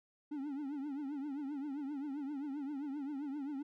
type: tone with vibrato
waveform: triangle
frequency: 283.6 Hz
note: C#4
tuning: 40 cents sharp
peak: -36 dBFS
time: 0.31-3.63 s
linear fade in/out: 10 ms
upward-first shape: triangle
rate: 7.6 Hz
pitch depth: 140 cents each way
effects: none